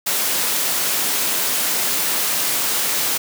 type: high-pass noise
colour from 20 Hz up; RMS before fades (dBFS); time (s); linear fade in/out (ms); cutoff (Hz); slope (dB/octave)
white; -20; 0.06-3.18; 10; 170; 12
effects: none